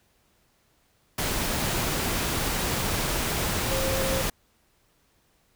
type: tone in noise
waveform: sine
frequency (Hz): 532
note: C5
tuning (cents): +29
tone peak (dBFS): -28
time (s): 3.71-4.22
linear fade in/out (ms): 5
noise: pink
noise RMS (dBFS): -27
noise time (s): 1.18-4.3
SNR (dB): -4
effects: pink hiss -66 dBFS RMS until 5.55 s